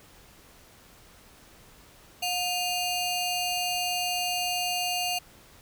sawtooth ring-modulated tone, 1760 Hz, A6, in tune, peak -20 dBFS, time 2.22-5.19 s, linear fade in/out 10 ms, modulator 1040 Hz, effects pink hiss -54 dBFS RMS until 5.61 s

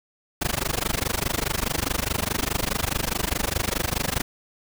pink noise with amplitude modulation, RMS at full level -22 dBFS, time 0.41-4.22 s, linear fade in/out 10 ms, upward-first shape sine, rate 24.8 Hz, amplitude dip 100%, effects none

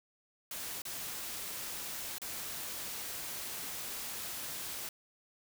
white noise with dropouts, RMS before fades -41 dBFS, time 0.51-4.89 s, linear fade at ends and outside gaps 2 ms, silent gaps 0.819-0.852 / 2.183-2.217 s, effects none

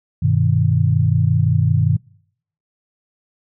sine chord, G augmented, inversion none, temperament equal, 98 / 123.47 / 155.56 Hz, G2 / B2 / D#3, 0 / 0 / 0 cents, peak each -17 dBFS, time 0.22-1.97 s, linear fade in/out 10 ms, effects noise-tail reverb RT60 0.7 s tail -26 dB re dry

